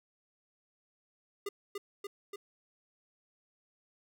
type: tone with echo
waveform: square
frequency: 403.5 Hz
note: G#4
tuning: 50 cents flat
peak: -35 dBFS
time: 1.46-1.49 s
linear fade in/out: 5 ms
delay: 290 ms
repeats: 3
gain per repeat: -2 dB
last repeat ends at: 2.36 s
effects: none